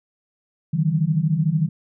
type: tone cluster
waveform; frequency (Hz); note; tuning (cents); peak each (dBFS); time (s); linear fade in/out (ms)
sine; 148 / 161.3 / 192.6; D3 / E3 / G3; +14 / -37 / -30; -22 / -19 / -27; 0.73-1.69; 10
effects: none